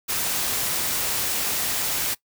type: noise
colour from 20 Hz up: white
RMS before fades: -25 dBFS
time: 0.08-2.15 s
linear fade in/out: 20 ms
effects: noise-tail reverb RT60 0.1 s tail -20 dB re dry